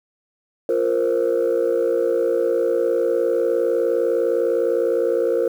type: chord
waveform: sine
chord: F suspended fourth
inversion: none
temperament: equal with one note detuned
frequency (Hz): 349.2 / 466.2 / 526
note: F4 / Bb4 / C5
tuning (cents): 0 / 0 / +9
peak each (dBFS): -22 / -18 / -20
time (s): 0.69-5.48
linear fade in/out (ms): 2
effects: tanh soft clip ceiling -12 dBFS + 8-bit